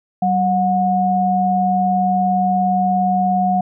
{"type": "tone pair together", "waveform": "sine", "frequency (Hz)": [190.18, 727], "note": ["F#3", "F#5"], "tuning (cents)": [48, -31], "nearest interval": "octave + major seventh", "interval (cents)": 2321, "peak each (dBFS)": [-18, -15], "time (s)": [0.22, 3.61], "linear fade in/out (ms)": 5, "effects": []}